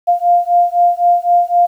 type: beating tone pair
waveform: sine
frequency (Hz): 698.5 / 702.4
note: F5 / F5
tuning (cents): 0 / +10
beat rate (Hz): 3.9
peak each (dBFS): -12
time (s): 0.07-1.67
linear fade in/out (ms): 20
effects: 8-bit

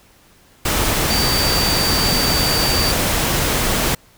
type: tone in noise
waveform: sine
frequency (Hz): 4625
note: D8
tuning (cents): -27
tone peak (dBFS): -19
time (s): 1.1-2.92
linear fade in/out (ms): 5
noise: pink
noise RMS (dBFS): -18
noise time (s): 0.65-3.95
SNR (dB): -4
effects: pink hiss -51 dBFS RMS until 4.17 s

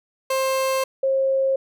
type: tone pair in turn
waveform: 30% pulse / sine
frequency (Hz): 529 / 536.1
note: C5 / C5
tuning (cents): +19 / +42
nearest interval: unison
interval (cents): 23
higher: second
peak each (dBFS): -17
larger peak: neither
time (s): 0.3-0.84 / 1.03-1.56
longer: first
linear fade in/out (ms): 5
effects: none

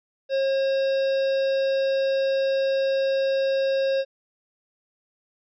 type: harmonic tone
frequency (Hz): 540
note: C#5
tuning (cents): -45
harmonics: 1 / 3 / 5 / 7 / 9 / 10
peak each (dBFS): -20 / -36 / -39 / -39 / -43 / -45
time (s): 0.29-4.05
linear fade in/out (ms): 50
effects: none

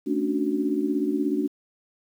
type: chord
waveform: sine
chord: D major seventh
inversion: second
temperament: equal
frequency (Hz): 220 / 277.2 / 293.7 / 370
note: A3 / C#4 / D4 / F#4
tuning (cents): 0 / 0 / 0 / 0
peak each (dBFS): -30 / -28 / -25 / -29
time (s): 0.06-1.48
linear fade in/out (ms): 20
effects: 9-bit

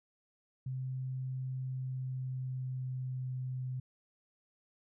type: tone with pitch glide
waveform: sine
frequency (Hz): 130 to 128.36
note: C3 to C3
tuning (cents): -11 to -33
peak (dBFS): -35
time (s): 0.66-3.8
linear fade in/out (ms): 5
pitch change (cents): -22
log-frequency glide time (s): 1.64-3.32
effects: none

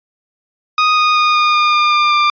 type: tone with pitch steps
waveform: sawtooth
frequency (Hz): 1244.5 / 1236.6 / 1228.8 / 1221 / 1213.3 / 1205.6 / 1197.9 / 1190.4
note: D#6 / D#6 / D#6 / D#6 / D#6 / D6 / D6 / D6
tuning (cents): 0 / -11 / -22 / -33 / -44 / +45 / +34 / +23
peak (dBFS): -6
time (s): 0.78-2.3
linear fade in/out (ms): 2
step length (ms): 190
effects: resampled to 11025 Hz

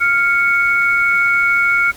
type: tone pair together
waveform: sine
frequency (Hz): 1396.9 / 2217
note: F6 / C#7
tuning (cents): 0 / 0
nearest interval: minor sixth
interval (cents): 800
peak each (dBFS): -14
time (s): 0-1.92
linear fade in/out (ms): 20
effects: pink hiss -39 dBFS RMS until 1.96 s + Opus 32 kbps

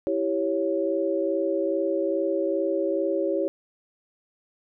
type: chord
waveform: sine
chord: C# diminished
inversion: first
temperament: equal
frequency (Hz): 329.6 / 392 / 554.4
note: E4 / G4 / C#5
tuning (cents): 0 / 0 / 0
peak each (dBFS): -27 / -27 / -26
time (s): 0.07-3.48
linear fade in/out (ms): 0
effects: none

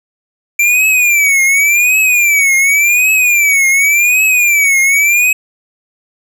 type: tone with vibrato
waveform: square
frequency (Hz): 2349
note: D7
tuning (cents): 0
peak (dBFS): -8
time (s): 0.59-5.33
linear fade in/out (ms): 5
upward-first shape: triangle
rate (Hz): 0.89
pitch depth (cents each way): 170
effects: none

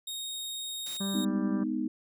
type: tone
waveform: sawtooth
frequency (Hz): 3729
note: A#7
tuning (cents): 0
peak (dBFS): -32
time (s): 0.07-1.25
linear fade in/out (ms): 5
type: noise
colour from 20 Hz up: white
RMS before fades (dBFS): -45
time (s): 0.86-0.97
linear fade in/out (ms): 2
type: harmonic tone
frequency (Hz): 196.5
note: G3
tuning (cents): +4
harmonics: 1 / 2 / 3 / 4 / 5 / 6 / 7 / 8 / 9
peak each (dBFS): -30 / -43 / -45 / -54 / -50 / -47 / -59 / -51 / -61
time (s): 1-1.64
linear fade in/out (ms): 10
type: chord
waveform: sine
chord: G# minor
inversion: none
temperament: just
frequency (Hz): 207.7 / 249.2 / 311.5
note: G#3 / B3 / D#4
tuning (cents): 0 / +16 / +2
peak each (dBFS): -35 / -32 / -32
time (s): 1.14-1.88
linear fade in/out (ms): 5
effects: none

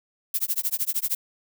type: noise with tremolo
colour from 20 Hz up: violet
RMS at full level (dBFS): -23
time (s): 0.34-1.15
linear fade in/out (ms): 2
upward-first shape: sine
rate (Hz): 13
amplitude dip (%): 100
effects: none

